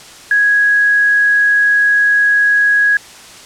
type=tone; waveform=sine; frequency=1661.2 Hz; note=G#6; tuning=in tune; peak=-8 dBFS; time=0.31-2.97 s; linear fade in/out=2 ms; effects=white hiss -36 dBFS RMS until 3.45 s + low-pass 8000 Hz 12 dB/octave